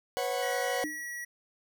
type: chord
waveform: 40% pulse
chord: B suspended second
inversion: none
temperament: equal with one note detuned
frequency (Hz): 493.9 / 546.7 / 740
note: B4 / C#5 / F#5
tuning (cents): 0 / -24 / 0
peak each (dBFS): -33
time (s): 0.17-0.84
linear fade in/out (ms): 0
type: tone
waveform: square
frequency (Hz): 1926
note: B6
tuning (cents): -44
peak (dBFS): -37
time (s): 0.42-1.25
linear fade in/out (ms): 10
type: tone with exponential decay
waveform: sine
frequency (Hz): 302.9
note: D#4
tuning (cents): -46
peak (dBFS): -30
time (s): 0.84-1.06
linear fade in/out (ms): 0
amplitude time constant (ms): 46
effects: none